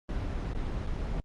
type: noise with dropouts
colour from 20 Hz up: brown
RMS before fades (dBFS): -32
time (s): 0.09-1.2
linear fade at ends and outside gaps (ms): 1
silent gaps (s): 0.533-0.549 / 0.866-0.871
effects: low-pass 5000 Hz 12 dB/octave + Opus 24 kbps